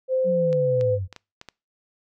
sine tone with pitch glide, 519 to 507.1 Hz, C5 to B4, -14 to +46 cents, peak -19 dBFS, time 0.08-0.99 s, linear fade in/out 50 ms, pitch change -40 cents, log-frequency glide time 0.32-0.58 s
sine linear sweep, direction down, 189.6 to 88.5 Hz, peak -25 dBFS, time 0.24-1.08 s, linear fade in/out 50 ms
clicks, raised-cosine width 0.2 ms, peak -22 dBFS, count 6, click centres 0.529 / 0.811 / 1.127 / 1.163 / 1.414 / 1.487 s
effects noise-tail reverb RT60 0.3 s tail -25 dB re dry

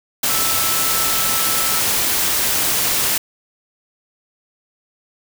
sine tone in noise, 1318.5 Hz, E6, in tune, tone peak -27 dBFS, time 0.29-1.8 s, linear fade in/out 5 ms, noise white, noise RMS -18 dBFS, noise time 0.23-3.18 s, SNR -12 dB, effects none

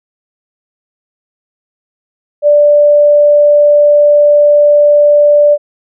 sine tone, 587.3 Hz, D5, in tune, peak -3 dBFS, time 2.42-5.58 s, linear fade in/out 50 ms, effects none

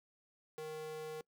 square tone with high-pass filter, 155.56 Hz, D#3, in tune, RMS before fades -44 dBFS, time 0.58-1.21 s, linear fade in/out 0 ms, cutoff 380 Hz, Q 7.6, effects noise-tail reverb RT60 0.1 s tail -23 dB re dry

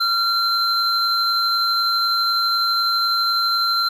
triangle tone pair together, 1372 / 4104 Hz, F6 / C8, -31 / -34 cents, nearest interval octave + perfect fifth, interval 1897 cents, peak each -18 dBFS, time 0-3.89 s, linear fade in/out 10 ms, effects none

